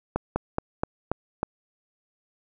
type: slowing click train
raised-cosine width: 1 ms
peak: -10 dBFS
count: 6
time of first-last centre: 0.16-1.431 s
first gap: 200 ms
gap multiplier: 1.12
effects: none